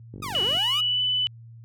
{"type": "click train", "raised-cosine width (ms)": 3, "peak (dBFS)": -26, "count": 22, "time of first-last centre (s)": [0.14, 0.57], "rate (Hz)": 48.8}
{"type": "linear two-way sweep", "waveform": "sawtooth", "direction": "down then up", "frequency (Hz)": [1290, 349.2, 1290], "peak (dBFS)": -27, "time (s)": [0.22, 0.81], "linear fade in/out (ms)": 10, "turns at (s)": 0.42}
{"type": "tone with pitch glide", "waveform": "sine", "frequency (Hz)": [2941, 2994], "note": ["F#7", "F#7"], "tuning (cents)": [-11, 20], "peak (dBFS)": -21, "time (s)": [0.35, 1.27], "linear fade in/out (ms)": 0, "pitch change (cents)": 31, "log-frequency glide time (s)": [0.81, 1.02]}
{"effects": ["added 115 Hz sine -42 dBFS peak until 1.64 s", "high-pass 60 Hz 12 dB/octave"]}